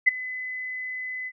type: tone with ADSR envelope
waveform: sine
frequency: 2016 Hz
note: B6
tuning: 35 cents sharp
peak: -11 dBFS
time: 0.06-1.32 s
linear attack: 20 ms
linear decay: 15 ms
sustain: -19 dB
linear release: 51 ms
effects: none